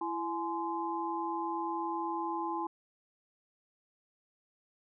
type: tone cluster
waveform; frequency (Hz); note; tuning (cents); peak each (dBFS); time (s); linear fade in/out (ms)
sine; 334.9 / 844 / 1036; E4 / G#5 / C6; +27 / +28 / -17; -37 / -36 / -37; 0.01-2.67; 5
effects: none